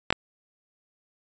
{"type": "clicks", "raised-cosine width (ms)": 0.3, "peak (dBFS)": -4, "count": 2, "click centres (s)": [0.105, 0.126], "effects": ["resampled to 16000 Hz"]}